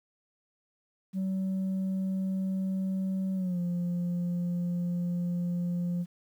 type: tone with pitch glide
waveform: sine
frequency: 190 to 175.24 Hz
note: F#3 to F3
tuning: +46 to +6 cents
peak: -25 dBFS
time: 1.13-6.06 s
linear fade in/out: 50 ms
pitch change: -140 cents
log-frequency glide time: 3.35-3.59 s
effects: tanh soft clip ceiling -27 dBFS + 10-bit